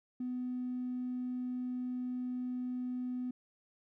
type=tone with tanh clipping; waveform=triangle; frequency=250.2 Hz; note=B3; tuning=23 cents sharp; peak=-34 dBFS; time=0.2-3.31 s; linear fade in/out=5 ms; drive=1 dB; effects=none